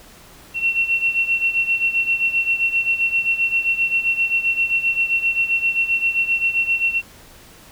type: beating tone pair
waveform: sine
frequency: 2716 / 2723.6 Hz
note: F7 / F7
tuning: -49 / -44 cents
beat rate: 7.6 Hz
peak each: -18 / -22 dBFS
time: 0.54-7.02 s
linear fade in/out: 50 ms
effects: pink hiss -45 dBFS RMS until 7.71 s